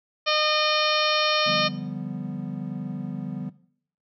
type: harmonic tone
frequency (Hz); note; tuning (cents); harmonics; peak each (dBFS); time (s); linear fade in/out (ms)
610; D#5; -34; 1 / 2 / 3 / 4 / 5 / 6 / 7 / 8 / 9; -26 / -26 / -32 / -27 / -28 / -30 / -30 / -35 / -33; 0.26-1.69; 20
type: chord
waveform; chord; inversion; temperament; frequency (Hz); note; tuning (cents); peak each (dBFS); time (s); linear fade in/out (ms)
triangle; G dominant seventh; second; equal; 146.83 / 174.61 / 196 / 246.9; D3 / F3 / G3 / B3; 0 / 0 / 0 / 0; -33; 1.46-3.5; 10
effects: noise-tail reverb RT60 0.6 s tail -18 dB re dry